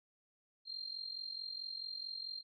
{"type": "tone with amplitude modulation", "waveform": "sine", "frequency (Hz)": 4186, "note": "C8", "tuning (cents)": 0, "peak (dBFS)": -38, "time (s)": [0.65, 2.43], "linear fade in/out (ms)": 50, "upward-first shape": "sine", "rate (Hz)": 44.6, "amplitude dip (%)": 75, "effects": []}